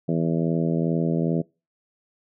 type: harmonic tone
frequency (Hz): 82.41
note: E2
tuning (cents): 0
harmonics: 2 / 3 / 4 / 5 / 6 / 7 / 8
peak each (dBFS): -23 / -27 / -29 / -31 / -33 / -34 / -35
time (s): 0.08-1.42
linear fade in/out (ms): 10
effects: noise-tail reverb RT60 0.3 s tail -25 dB re dry